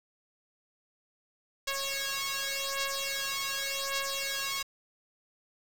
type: beating tone pair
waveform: 5% pulse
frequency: 549 / 549.87 Hz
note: C#5 / C#5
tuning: -17 / -14 cents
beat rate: 0.87 Hz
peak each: -22 / -23 dBFS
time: 1.67-4.63 s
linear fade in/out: 10 ms
effects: resampled to 32000 Hz + 7-bit